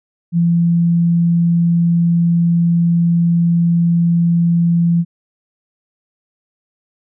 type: tone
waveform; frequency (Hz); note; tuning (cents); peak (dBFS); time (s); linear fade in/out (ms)
sine; 170; F3; -46; -10; 0.32-5.05; 50
effects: none